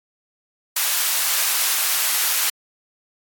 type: high-pass noise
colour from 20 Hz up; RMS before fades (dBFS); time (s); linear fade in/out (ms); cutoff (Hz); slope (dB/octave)
white; -20; 0.76-2.5; 5; 910; 12
effects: AAC 64 kbps